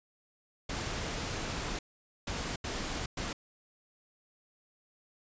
pink noise bursts at uneven times, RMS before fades -36 dBFS, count 4, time 0.69-1.79 / 2.27-2.56 / 2.64-3.06 / 3.17-3.33 s, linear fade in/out 5 ms, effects resampled to 16000 Hz

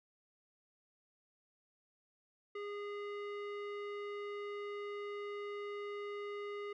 square tone with low-pass filter, 410 Hz, G#4, 22 cents flat, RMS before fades -43 dBFS, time 2.55-6.73 s, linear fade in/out 5 ms, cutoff 2300 Hz, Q 1.3, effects none

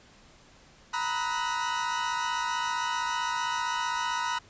40% pulse chord, B major seventh, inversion third, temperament equal with one note detuned, 932.3 / 987.8 / 1268.5 / 1480 Hz, A#5 / B5 / D#6 / F#6, 0 / 0 / +33 / 0 cents, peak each -32 / -31 / -35 / -34 dBFS, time 0.93-4.39 s, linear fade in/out 10 ms, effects pink hiss -56 dBFS RMS until 4.49 s + resampled to 16000 Hz

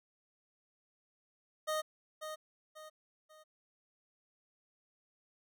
25% pulse tone with echo, 620 Hz, D#5, 6 cents flat, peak -29 dBFS, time 1.67-1.82 s, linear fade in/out 20 ms, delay 540 ms, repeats 3, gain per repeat -8 dB, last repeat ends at 3.44 s, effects none

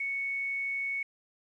sine tone with quantisation, 2217 Hz, C#7, in tune, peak -30 dBFS, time 0-1.03 s, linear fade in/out 5 ms, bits 10, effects resampled to 22050 Hz

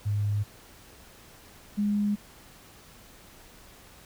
sine tone pair in turn, 103.3 / 206.1 Hz, G#2 / G#3, -9 / -13 cents, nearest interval octave, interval 1196 cents, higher second, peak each -24 / -23 dBFS, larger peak second, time 0.05-0.44 / 1.77-2.16 s, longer neither, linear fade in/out 20 ms, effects pink hiss -52 dBFS RMS until 4.05 s

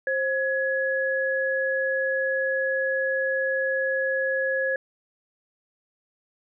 sine tone pair together, 530 / 1682.6 Hz, C5 / G#6, +22 / +22 cents, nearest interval octave + minor sixth, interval 2000 cents, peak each -25 dBFS, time 0.07-4.76 s, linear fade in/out 2 ms, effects none

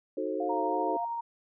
sine chord, D# diminished seventh, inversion none, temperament equal with one note detuned, 311.1 / 370 / 440 / 532.4 Hz, D#4 / F#4 / A4 / C5, 0 / 0 / 0 / +30 cents, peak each -35 / -35 / -35 / -35 dBFS, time 0.17-0.97 s, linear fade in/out 5 ms
sine tone with vibrato, 698.5 Hz, F5, in tune, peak -32 dBFS, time 0.4-1.05 s, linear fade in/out 5 ms, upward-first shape sine, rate 3.3 Hz, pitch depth 28 cents each way
sine tone with tremolo, 932.3 Hz, A#5, in tune, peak -30 dBFS, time 0.49-1.21 s, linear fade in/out 10 ms, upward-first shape triangle, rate 13 Hz, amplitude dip 25%
effects none

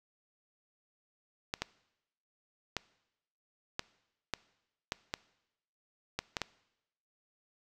clicks, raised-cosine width 0.2 ms, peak -15 dBFS, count 10, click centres 1.539 / 1.62 / 2.767 / 3.794 / 4.337 / 4.921 / 5.139 / 6.19 / 6.368 / 6.417 s, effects noise-tail reverb RT60 0.9 s tail -21 dB re dry

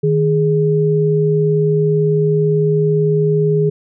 sine tone pair together, 155.56 / 415.3 Hz, D#3 / G#4, 0 / 0 cents, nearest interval octave + perfect fourth, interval 1700 cents, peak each -14 dBFS, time 0.03-3.7 s, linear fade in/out 10 ms, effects none

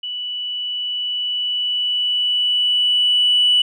sine tone with level ramp, 2960 Hz, F#7, in tune, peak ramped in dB -24 to -10 dBFS, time 0.03-3.62 s, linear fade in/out 5 ms, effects tanh soft clip ceiling -7 dBFS

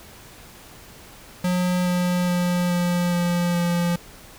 square tone with pitch steps, 180 / 178.65 / 177.32 / 175.99 / 174.67 / 173.37 Hz, F#3 / F3 / F3 / F3 / F3 / F3, -47 / +40 / +27 / +14 / +1 / -12 cents, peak -20 dBFS, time 1.44-3.96 s, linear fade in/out 5 ms, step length 420 ms, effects pink hiss -45 dBFS RMS until 4.38 s

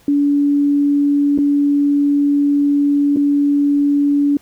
sine tone with dropouts, 286.5 Hz, D4, 43 cents flat, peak -11 dBFS, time 0.08-4.37 s, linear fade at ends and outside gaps 2 ms, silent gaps 1.378-1.386 / 3.162-3.169 s, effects pink hiss -51 dBFS RMS until 4.41 s

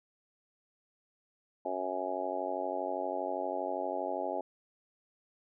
harmonic tone, 92.5 Hz, F#2, in tune, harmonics 3 / 4 / 5 / 6 / 7 / 8 / 9, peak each -43 / -41 / -43 / -39 / -37 / -44 / -38 dBFS, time 1.65-4.41 s, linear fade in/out 5 ms, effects none

